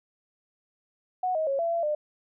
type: tone with pitch steps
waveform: sine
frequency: 736 / 631 / 549 / 673 / 677 / 601 Hz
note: F#5 / D#5 / C#5 / E5 / E5 / D5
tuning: -9 / +24 / -17 / +36 / +46 / +40 cents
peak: -24 dBFS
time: 1.23-1.95 s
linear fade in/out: 5 ms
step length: 120 ms
effects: none